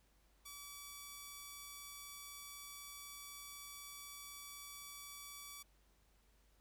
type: tone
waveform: 5% pulse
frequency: 1148 Hz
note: D6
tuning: 40 cents flat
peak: -38 dBFS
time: 0.45-5.63 s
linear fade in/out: 10 ms
effects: added 50 Hz sine -70 dBFS peak until 6.6 s + pink hiss -75 dBFS RMS until 6.6 s